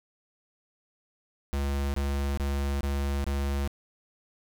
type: tone bursts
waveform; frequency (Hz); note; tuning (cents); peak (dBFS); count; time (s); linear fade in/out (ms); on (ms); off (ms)
square; 69.9; C#2; +15; -27; 5; 1.53-3.676; 0; 410; 24
effects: none